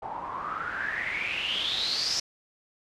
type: noise with low-pass filter sweep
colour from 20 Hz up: white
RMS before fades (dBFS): -31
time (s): 0.02-2.2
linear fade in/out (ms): 5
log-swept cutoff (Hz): 810 to 5500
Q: 9.5
effects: none